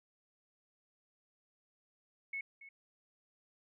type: tone with echo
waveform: sine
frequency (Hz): 2198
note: C#7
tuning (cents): -15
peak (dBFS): -37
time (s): 2.33-2.41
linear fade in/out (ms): 5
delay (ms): 280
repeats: 1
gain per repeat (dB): -14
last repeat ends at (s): 2.69
effects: none